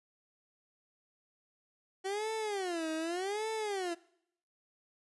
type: tone with vibrato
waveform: 30% pulse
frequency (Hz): 374.4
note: F#4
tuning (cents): +20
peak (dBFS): -31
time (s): 2.04-3.95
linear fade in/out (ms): 20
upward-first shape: sine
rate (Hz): 0.85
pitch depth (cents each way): 290
effects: noise-tail reverb RT60 0.7 s tail -21 dB re dry + resampled to 24000 Hz